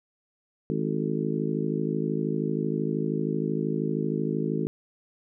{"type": "harmonic tone with a mistuned harmonic", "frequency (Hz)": 52.9, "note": "G#1", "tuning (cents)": 33, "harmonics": [3, 4, 5, 6, 7, 8], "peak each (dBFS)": [-30, -31, -32, -33, -33, -34], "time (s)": [0.7, 4.67], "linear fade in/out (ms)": 0, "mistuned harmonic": 8, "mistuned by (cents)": 58, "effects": []}